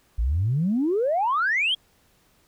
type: exponential sweep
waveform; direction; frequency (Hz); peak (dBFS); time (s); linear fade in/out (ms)
sine; up; 51.7 to 3344; -19; 0.18-1.75; 10
effects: tanh soft clip ceiling -15 dBFS + pink hiss -62 dBFS RMS until 2.47 s